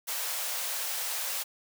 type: high-pass noise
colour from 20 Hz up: white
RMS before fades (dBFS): -33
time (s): 0.07-1.44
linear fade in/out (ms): 20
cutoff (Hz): 490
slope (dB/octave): 48
effects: none